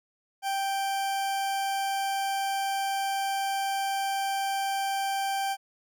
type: tone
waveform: 40% pulse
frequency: 784 Hz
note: G5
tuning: in tune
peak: -26 dBFS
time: 0.42-5.57 s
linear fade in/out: 50 ms
effects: none